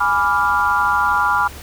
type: chord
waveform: sine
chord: G# diminished seventh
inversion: none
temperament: equal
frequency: 830.6 / 987.8 / 1174.7 / 1396.9 Hz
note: G#5 / B5 / D6 / F6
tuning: 0 / 0 / 0 / 0 cents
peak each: -21 / -19 / -20 / -18 dBFS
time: 0-1.48 s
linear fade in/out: 10 ms
effects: added 71 Hz sine -38 dBFS peak until 1.62 s + pink hiss -37 dBFS RMS until 1.62 s